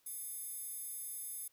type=tone with high-pass filter; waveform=square; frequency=719 Hz; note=F#5; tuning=50 cents flat; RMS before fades=-44 dBFS; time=0.06-1.48 s; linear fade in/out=5 ms; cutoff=11000 Hz; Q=4; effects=white hiss -73 dBFS RMS until 1.52 s